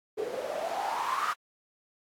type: noise with band-pass filter sweep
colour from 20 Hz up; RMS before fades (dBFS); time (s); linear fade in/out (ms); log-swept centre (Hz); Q
white; -32; 0.17-1.34; 20; 420 to 1300; 7.5
effects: AAC 64 kbps